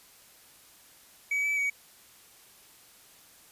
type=tone with pitch steps; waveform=triangle; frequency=2274 / 2303 / 2257 Hz; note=C#7 / D7 / C#7; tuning=+44 / -34 / +31 cents; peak=-24 dBFS; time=1.31-1.7 s; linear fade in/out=5 ms; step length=130 ms; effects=white hiss -56 dBFS RMS until 3.51 s + resampled to 32000 Hz